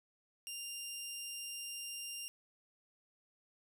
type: tone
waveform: 15% pulse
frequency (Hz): 2794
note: F7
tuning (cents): 0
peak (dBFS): -35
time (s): 0.47-2.28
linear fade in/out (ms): 0
effects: none